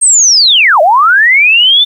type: linear two-way sweep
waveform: sine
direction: down then up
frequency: 8620 to 581 to 3586 Hz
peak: -3 dBFS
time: 0.01-1.85 s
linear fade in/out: 20 ms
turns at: 0.81 s
effects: 7-bit